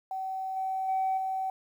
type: tone with level steps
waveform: sine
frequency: 762 Hz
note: G5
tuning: 49 cents flat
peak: -31 / -28 / -24 / -28 dBFS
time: 0.11-1.5 s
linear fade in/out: 2 ms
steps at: 0.56 / 0.88 / 1.17 s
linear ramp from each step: 10 ms
effects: tanh soft clip ceiling -22 dBFS + 10-bit